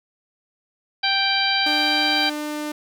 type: harmonic tone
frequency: 784 Hz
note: G5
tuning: in tune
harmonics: 1 / 2 / 3 / 4 / 5 / 6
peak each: -25 / -25 / -25 / -25 / -25 / -25 dBFS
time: 1.03-2.3 s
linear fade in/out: 10 ms
type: tone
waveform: sawtooth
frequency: 299.7 Hz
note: D4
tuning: 35 cents sharp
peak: -22 dBFS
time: 1.66-2.72 s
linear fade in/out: 5 ms
effects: none

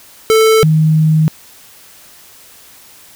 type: tone pair in turn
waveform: square / sine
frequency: 441.1 / 156.63 Hz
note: A4 / D#3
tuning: +4 / +12 cents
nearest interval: octave + tritone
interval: 1792 cents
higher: first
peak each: -7 dBFS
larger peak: neither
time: 0.3-0.63 / 0.63-1.28 s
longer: second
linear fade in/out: 0 ms
effects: white hiss -41 dBFS RMS until 3.15 s

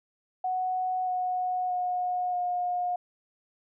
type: tone with pitch steps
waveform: sine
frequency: 740 / 731.9 / 723.9 / 716 Hz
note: F#5 / F#5 / F#5 / F5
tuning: 0 / -19 / -38 / +43 cents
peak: -26 dBFS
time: 0.44-2.96 s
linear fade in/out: 5 ms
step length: 630 ms
effects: none

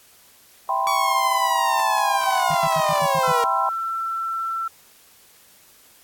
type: chord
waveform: sine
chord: C major seventh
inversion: first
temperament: equal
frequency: 659.3 / 784 / 987.8 / 1046.5 Hz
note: E5 / G5 / B5 / C6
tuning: 0 / 0 / 0 / 0 cents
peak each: -30 / -24 / -24 / -24 dBFS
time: 0.69-3.69 s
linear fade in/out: 2 ms
type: linear sweep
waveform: sawtooth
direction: down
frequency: 1137 to 466.2 Hz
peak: -18 dBFS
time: 0.87-3.44 s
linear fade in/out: 0 ms
type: tone bursts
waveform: sine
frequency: 157.5 Hz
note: D#3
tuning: 21 cents sharp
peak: -27 dBFS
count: 7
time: 2.5-3.321 s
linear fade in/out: 5 ms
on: 47 ms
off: 82 ms
type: tone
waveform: sine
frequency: 1341 Hz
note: E6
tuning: 29 cents sharp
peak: -23 dBFS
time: 3.23-4.68 s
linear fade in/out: 5 ms
effects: white hiss -52 dBFS RMS until 6.03 s + AAC 64 kbps

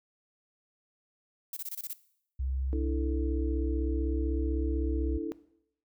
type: noise bursts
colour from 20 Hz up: violet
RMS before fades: -37 dBFS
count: 7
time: 1.53-1.932 s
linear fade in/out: 2 ms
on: 36 ms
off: 25 ms
type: tone with vibrato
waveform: sine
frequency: 65.41 Hz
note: C2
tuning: in tune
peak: -29 dBFS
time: 2.39-5.18 s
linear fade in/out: 10 ms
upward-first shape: sine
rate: 0.58 Hz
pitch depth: 19 cents each way
type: chord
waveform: sine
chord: D suspended second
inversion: none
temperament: equal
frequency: 293.7 / 329.6 / 440 Hz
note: D4 / E4 / A4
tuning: 0 / 0 / 0 cents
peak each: -36 / -35 / -38 dBFS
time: 2.73-5.32 s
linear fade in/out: 0 ms
effects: noise-tail reverb RT60 0.7 s tail -18 dB re dry

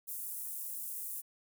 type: high-pass noise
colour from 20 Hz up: pink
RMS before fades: -41 dBFS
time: 0.07-1.22 s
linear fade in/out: 20 ms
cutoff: 10000 Hz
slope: 24 dB/octave
effects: none

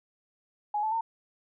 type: tone with pitch steps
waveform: sine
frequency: 835 / 870.5 / 907.4 Hz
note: G#5 / A5 / A#5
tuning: +9 / -19 / -47 cents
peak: -26 dBFS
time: 0.74-1.01 s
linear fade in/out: 5 ms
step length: 90 ms
effects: none

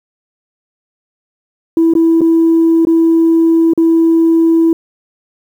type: tone with dropouts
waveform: sine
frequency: 329 Hz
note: E4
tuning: 3 cents flat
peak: -5 dBFS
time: 1.77-4.73 s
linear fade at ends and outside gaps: 2 ms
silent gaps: 1.937-1.952 / 2.208-2.215 / 2.851-2.87 / 3.735-3.776 s
effects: tanh soft clip ceiling -3 dBFS + 7-bit

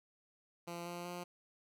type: tone with pitch steps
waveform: 10% pulse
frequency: 171.8 / 174.1 / 176.43 Hz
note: F3 / F3 / F3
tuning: -28 / -5 / +18 cents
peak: -34 dBFS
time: 0.67-1.24 s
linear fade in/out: 10 ms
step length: 190 ms
effects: none

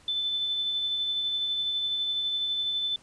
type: tone with tremolo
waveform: sine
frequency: 3520 Hz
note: A7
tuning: in tune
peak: -25 dBFS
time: 0.08-2.96 s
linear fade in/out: 2 ms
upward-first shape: sine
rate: 12 Hz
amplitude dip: 25%
effects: pink hiss -57 dBFS RMS until 3.02 s + resampled to 22050 Hz

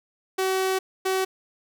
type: tone bursts at uneven times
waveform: sawtooth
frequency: 378.7 Hz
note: F#4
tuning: 40 cents sharp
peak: -18 dBFS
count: 2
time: 0.38-0.79 / 1.05-1.25 s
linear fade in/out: 10 ms
effects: none

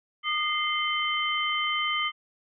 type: tone cluster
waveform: sine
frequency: 1223 / 2089 / 3081 Hz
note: D#6 / C7 / G7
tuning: -30 / -3 / -31 cents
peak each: -29 dBFS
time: 0.23-2.12 s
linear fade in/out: 50 ms
effects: none

